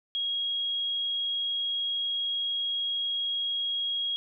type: tone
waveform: sine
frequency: 3289 Hz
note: G#7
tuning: 18 cents flat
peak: -27 dBFS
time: 0.15-4.16 s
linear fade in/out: 0 ms
effects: none